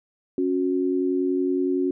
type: tone pair together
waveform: sine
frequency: 275.4 / 366.1 Hz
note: C#4 / F#4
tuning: -11 / -18 cents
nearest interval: perfect fourth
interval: 493 cents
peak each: -23 dBFS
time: 0.38-1.91 s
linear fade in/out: 2 ms
effects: none